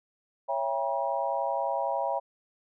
sine chord, C# diminished seventh, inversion none, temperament just, 554.4 / 665.2 / 798.3 / 957.9 Hz, C#5 / E5 / G5 / Bb5, 0 / +16 / +31 / +47 cents, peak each -32 dBFS, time 0.48-2.2 s, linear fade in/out 20 ms, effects none

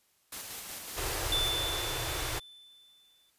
white noise with tremolo, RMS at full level -40 dBFS, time 0.32-1.49 s, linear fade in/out 5 ms, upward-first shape square, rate 5.4 Hz, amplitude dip 25%
pink band-stop noise, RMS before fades -34 dBFS, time 0.96-2.4 s, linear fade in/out 20 ms, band 140 to 300 Hz, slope 96 dB/octave
triangle tone with exponential decay, 3520 Hz, A7, in tune, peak -25 dBFS, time 1.32-3.3 s, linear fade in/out 2 ms, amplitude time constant 430 ms
effects white hiss -70 dBFS RMS until 3.38 s + resampled to 32000 Hz

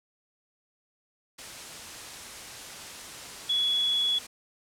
sine tone in noise, 3381 Hz, G#7, 30 cents sharp, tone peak -23 dBFS, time 3.49-4.19 s, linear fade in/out 10 ms, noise white, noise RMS -41 dBFS, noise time 1.38-4.27 s, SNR +15 dB, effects low-pass 9000 Hz 12 dB/octave

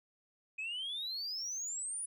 sine exponential sweep, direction up, 2500 to 9956 Hz, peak -35 dBFS, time 0.58-2.06 s, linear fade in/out 10 ms, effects tanh soft clip ceiling -35 dBFS

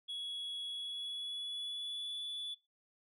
sine tone with pitch glide, 3356 to 3448 Hz, G#7 to A7, +17 to -36 cents, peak -36 dBFS, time 0.08-2.55 s, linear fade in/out 20 ms, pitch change +47 cents, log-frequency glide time 0.66-2.23 s, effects noise-tail reverb RT60 0.3 s tail -21 dB re dry + tanh soft clip ceiling -38 dBFS

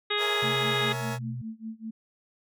harmonic tone, 415.3 Hz, G#4, in tune, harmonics 1 / 2 / 3 / 4 / 5 / 6 / 7 / 8 / 9, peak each -31 / -40 / -33 / -35 / -33 / -38 / -38 / -37 / -30 dBFS, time 0.1-0.93 s, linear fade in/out 10 ms
20% pulse chord, A# half-diminished seventh, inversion none, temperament equal with one note detuned, 466.2 / 554.4 / 659.3 / 844.2 Hz, A#4 / C#5 / E5 / G#5, 0 / 0 / 0 / +28 cents, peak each -32 / -36 / -35 / -32 dBFS, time 0.17-1.19 s, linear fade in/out 50 ms
sine tone with pitch glide, 130.81 to 124.26 Hz, C3 to B2, 0 to +11 cents, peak -32 dBFS, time 0.42-1.42 s, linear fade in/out 10 ms, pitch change -89 cents, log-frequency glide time 0.65-1.15 s
sine tone with tremolo, 222.2 Hz, A3, 17 cents sharp, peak -32 dBFS, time 0.43-1.91 s, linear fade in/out 10 ms, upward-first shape sine, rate 5 Hz, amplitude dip 95%
effects none

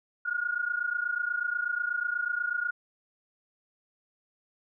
sine tone pair together, 1423.8 / 1452 Hz, F6 / F#6, +33 / -33 cents, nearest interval unison, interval 34 cents, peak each -30 / -31 dBFS, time 0.25-2.71 s, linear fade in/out 10 ms, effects none

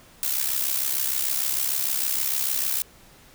blue noise with amplitude modulation, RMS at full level -22 dBFS, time 0.23-2.82 s, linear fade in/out 0 ms, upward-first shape sine, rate 66.6 Hz, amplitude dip 70%, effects pink hiss -52 dBFS RMS until 3.34 s

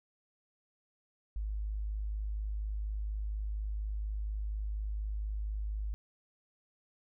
sine tone, 52.1 Hz, G#1, 6 cents sharp, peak -33 dBFS, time 1.36-5.94 s, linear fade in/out 0 ms, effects none

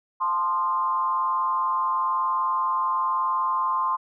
sine tone with frequency modulation, 1046.5 Hz, C6, in tune, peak -21 dBFS, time 0.2-3.97 s, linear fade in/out 20 ms, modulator 169 Hz, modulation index 0.66, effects none

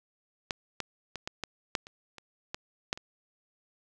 clicks, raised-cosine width 0.2 ms, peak -13 / -15 / -20 / -17 / -16 / -10 / -29 / -28 / -17 / -11 / -26 dBFS, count 11, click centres 0.508 / 0.803 / 1.157 / 1.275 / 1.437 / 1.752 / 1.869 / 2.183 / 2.545 / 2.929 / 2.975 s, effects none

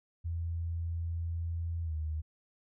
sine tone with pitch glide, 83.9 to 77.83 Hz, E2 to D#2, +31 to +1 cents, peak -32 dBFS, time 0.24-2.22 s, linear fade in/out 20 ms, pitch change -130 cents, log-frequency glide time 1.83-1.94 s, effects none

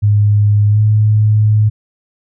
sine tone with pitch glide, 103.83 to 106.93 Hz, G#2 to A2, 0 to -49 cents, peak -7 dBFS, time 0.02-1.7 s, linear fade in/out 20 ms, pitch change +51 cents, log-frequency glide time 0.69-0.8 s, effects none

